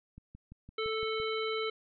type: click train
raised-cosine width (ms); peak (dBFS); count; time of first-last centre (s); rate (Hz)
5; -36; 7; 0.18-1.2; 5.88
type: harmonic tone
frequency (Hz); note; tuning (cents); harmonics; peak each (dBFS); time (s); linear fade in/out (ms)
440; A4; 0; 1 / 3 / 5 / 7 / 9; -33 / -38 / -40 / -41 / -43; 0.78-1.7; 5
effects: none